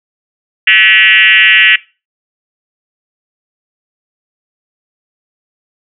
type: tone with frequency modulation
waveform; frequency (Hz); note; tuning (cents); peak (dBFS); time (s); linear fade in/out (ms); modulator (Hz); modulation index
sine; 2342; D7; -5; -3; 0.67-1.76; 5; 205; 3.2
effects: noise-tail reverb RT60 0.3 s tail -21 dB re dry